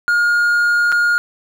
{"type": "tone with dropouts", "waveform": "triangle", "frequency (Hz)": 1424, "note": "F6", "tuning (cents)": 33, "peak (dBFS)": -10, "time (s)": [0.08, 1.18], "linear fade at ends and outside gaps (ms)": 0, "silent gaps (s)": [0.919, 0.924], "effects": []}